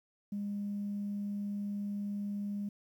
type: tone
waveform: sine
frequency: 203.4 Hz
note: G#3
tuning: 36 cents flat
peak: -33 dBFS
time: 0.32-2.69 s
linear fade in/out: 5 ms
effects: tanh soft clip ceiling -30 dBFS + 11-bit